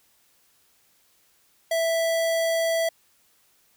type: tone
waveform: square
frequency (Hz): 659.3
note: E5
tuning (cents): 0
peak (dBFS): -22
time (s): 1.71-2.89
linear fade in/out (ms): 5
effects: white hiss -63 dBFS RMS until 3.76 s